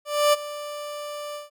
30% pulse tone with ADSR envelope, 589 Hz, D5, 5 cents sharp, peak -12 dBFS, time 0.05-1.5 s, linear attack 280 ms, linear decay 24 ms, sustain -17 dB, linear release 150 ms, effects none

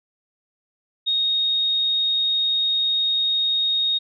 sine tone, 3729 Hz, A#7, in tune, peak -18 dBFS, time 1.06-3.99 s, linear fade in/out 20 ms, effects none

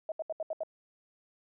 sine tone bursts, 636 Hz, D#5, 38 cents sharp, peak -31 dBFS, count 6, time 0.09-0.634 s, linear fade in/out 2 ms, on 29 ms, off 74 ms, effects none

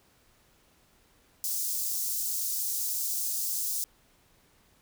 white high-pass noise, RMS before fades -31 dBFS, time 1.44-3.84 s, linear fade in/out 0 ms, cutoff 5300 Hz, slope 24 dB/octave, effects pink hiss -64 dBFS RMS until 4.81 s

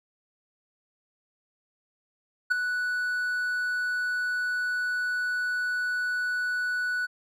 triangle tone with ADSR envelope, 1480 Hz, F#6, in tune, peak -16 dBFS, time 2.5-7.07 s, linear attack 17 ms, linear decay 11 ms, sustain -8 dB, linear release 24 ms, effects none

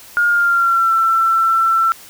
sine tone with pitch glide, 1421 to 1341.2 Hz, F6 to E6, +30 to +30 cents, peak -11 dBFS, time 0.17-1.92 s, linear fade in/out 0 ms, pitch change -100 cents, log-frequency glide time 0.27-0.92 s, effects white hiss -40 dBFS RMS until 2.09 s

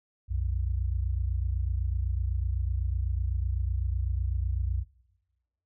sine tone pair together, 61.2 / 89.16 Hz, B1 / F2, -15 / +36 cents, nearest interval perfect fifth, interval 651 cents, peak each -28 / -30 dBFS, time 0.28-4.85 s, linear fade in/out 50 ms, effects noise-tail reverb RT60 1.0 s tail -18 dB re dry

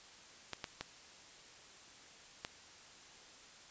clicks, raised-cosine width 0.2 ms, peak -22 dBFS, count 4, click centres 0.533 / 0.642 / 0.81 / 2.449 s, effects white hiss -57 dBFS RMS until 3.7 s + resampled to 16000 Hz

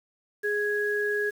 sine tone pair together, 415.3 / 1662.8 Hz, G#4 / G#6, 0 / +2 cents, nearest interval 2 octaves, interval 2402 cents, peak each -27 dBFS, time 0.43-1.31 s, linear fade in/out 20 ms, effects 8-bit

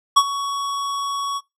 square tone with ADSR envelope, 1119 Hz, C#6, 16 cents sharp, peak -8 dBFS, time 0.16-1.41 s, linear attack 13 ms, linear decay 55 ms, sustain -15 dB, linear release 41 ms, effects noise-tail reverb RT60 0.2 s tail -20 dB re dry + low-pass 9000 Hz 12 dB/octave

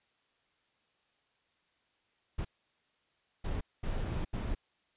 brown noise bursts at uneven times, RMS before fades -34 dBFS, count 4, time 2.38-2.45 / 3.44-3.61 / 3.83-4.25 / 4.33-4.55 s, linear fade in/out 10 ms, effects white hiss -74 dBFS RMS until 4.96 s + resampled to 8000 Hz

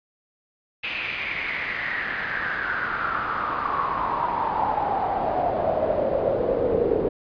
brown noise with band-pass filter sweep, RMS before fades -25 dBFS, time 0.83-7.09 s, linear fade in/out 10 ms, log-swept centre 2600 to 440 Hz, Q 6.4, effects resampled to 11025 Hz

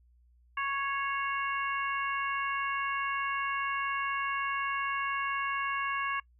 harmonic tone with a mistuned harmonic, 554.4 Hz, C#5, in tune, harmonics 2 / 3 / 4 / 5, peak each -32 / -35 / -38 / -39 dBFS, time 0.57-6.2 s, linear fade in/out 5 ms, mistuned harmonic 4, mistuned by -19 cents, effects noise-tail reverb RT60 0.1 s tail -24 dB re dry + added 60 Hz sine -60 dBFS peak until 6.39 s

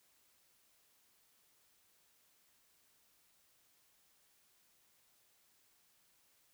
silence, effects white hiss -72 dBFS RMS until 6.53 s

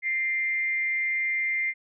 sine tone with amplitude modulation, 2093 Hz, C7, in tune, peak -22 dBFS, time 0.02-1.74 s, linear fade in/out 50 ms, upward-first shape sine, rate 291 Hz, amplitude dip 40%, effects none

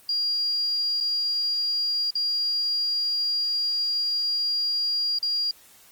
sine tone with dropouts, 4800 Hz, D8, 37 cents sharp, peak -22 dBFS, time 0.09-5.51 s, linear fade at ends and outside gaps 2 ms, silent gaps 1.003-1.008 / 2.105-2.153 / 5.186-5.228 s, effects white hiss -53 dBFS RMS until 5.91 s + Opus 24 kbps

